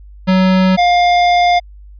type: tone pair in turn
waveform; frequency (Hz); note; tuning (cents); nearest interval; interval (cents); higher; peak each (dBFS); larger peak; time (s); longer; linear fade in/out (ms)
square; 187 / 706; F#3 / F5; +19 / +19; octave + major seventh; 2300; second; -9 / -9; neither; 0.27-0.77 / 0.77-1.6; second; 20
effects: added 50 Hz sine -34 dBFS peak until 1.99 s + resampled to 11025 Hz